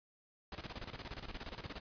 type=noise with tremolo; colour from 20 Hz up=pink; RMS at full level=-44 dBFS; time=0.52-1.8 s; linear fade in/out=2 ms; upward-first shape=square; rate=17 Hz; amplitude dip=75%; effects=resampled to 11025 Hz